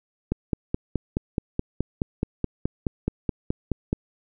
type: click train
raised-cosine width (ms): 3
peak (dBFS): -10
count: 18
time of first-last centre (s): 0.32-3.929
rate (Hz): 4.71
effects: none